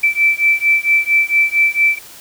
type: beating tone pair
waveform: sine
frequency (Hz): 2325 / 2329.4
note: D7 / D7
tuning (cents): -18 / -15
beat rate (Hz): 4.4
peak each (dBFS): -14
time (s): 0.03-1.99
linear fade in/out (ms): 10
effects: white hiss -38 dBFS RMS until 2.2 s